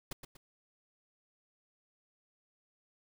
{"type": "noise with echo", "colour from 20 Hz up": "pink", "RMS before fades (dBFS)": -39, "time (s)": [0.11, 0.13], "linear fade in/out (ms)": 5, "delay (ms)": 120, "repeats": 2, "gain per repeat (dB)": -8, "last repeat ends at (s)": 0.37, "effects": []}